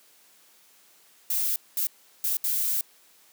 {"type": "noise bursts at uneven times", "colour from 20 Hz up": "violet", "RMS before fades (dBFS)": -26, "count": 4, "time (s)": [[1.3, 1.56], [1.77, 1.87], [2.24, 2.37], [2.44, 2.81]], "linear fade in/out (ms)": 2, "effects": ["white hiss -58 dBFS RMS until 3.32 s", "high-pass 200 Hz 12 dB/octave"]}